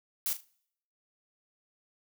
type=noise with echo; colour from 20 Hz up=blue; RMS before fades=-31 dBFS; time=0.26-0.33 s; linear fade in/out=0 ms; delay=38 ms; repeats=3; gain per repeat=-11 dB; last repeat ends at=0.444 s; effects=noise-tail reverb RT60 0.7 s tail -25 dB re dry